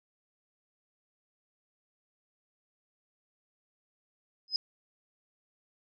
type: tone with exponential growth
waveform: sine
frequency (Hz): 5060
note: D#8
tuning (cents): +28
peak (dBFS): -21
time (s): 4.48-4.56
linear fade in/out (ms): 1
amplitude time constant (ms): 17
effects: none